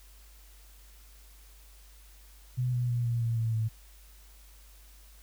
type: tone with pitch steps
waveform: sine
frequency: 125.3 / 122.79 / 120.33 / 117.93 / 115.57 / 113.25 / 110.99 Hz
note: B2 / B2 / B2 / A#2 / A#2 / A#2 / A2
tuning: +25 / -10 / -45 / +21 / -14 / -50 / +16 cents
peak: -26 dBFS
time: 2.57-3.69 s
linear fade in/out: 20 ms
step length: 160 ms
effects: added 50 Hz sine -52 dBFS peak until 5.22 s + white hiss -59 dBFS RMS until 5.22 s